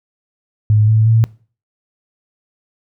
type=tone with pitch steps; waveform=sine; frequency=106.8 / 109.8 / 112.89 Hz; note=G#2 / A2 / A2; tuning=+49 / -3 / +45 cents; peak=-8 dBFS; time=0.7-1.24 s; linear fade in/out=0 ms; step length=180 ms; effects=noise-tail reverb RT60 0.4 s tail -22 dB re dry